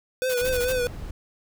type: tone with vibrato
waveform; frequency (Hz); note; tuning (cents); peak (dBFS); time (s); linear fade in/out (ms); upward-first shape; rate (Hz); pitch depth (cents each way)
square; 501; B4; +25; -23; 0.22-0.87; 0; triangle; 4.5; 66
type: noise bursts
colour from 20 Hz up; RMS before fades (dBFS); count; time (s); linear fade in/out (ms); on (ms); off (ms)
white; -33; 6; 0.29-0.729; 10; 54; 23
type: noise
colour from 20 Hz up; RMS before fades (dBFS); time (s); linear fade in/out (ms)
brown; -34; 0.41-1.11; 5
effects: none